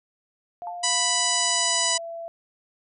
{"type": "tone with pitch glide", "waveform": "sine", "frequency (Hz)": [702, 670.3], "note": ["F5", "E5"], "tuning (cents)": [9, 29], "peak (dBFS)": -32, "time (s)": [0.62, 2.28], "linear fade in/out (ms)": 0, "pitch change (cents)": -80, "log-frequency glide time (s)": [1.31, 1.94]}
{"type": "tone with exponential decay", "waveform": "sine", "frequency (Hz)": 880, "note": "A5", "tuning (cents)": 0, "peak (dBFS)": -29, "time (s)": [0.67, 0.86], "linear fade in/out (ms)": 1, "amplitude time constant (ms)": 40}
{"type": "harmonic tone", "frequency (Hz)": 987.8, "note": "B5", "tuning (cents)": 0, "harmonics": [1, 2, 3, 4, 5, 6, 7, 8, 9], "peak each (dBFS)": [-30, -31, -29, -31, -28, -30, -28, -30, -31], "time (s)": [0.83, 1.98], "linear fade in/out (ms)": 10}
{"effects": []}